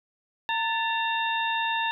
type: harmonic tone with a mistuned harmonic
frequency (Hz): 914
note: A#5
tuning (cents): -34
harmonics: 1 / 2 / 3 / 4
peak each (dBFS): -27 / -30 / -32 / -33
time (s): 0.49-1.91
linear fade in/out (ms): 0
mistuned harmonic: 2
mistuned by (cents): -73
effects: none